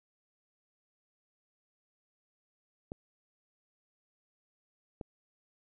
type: clicks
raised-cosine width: 2 ms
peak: -26 dBFS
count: 2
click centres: 2.919 / 5.012 s
effects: none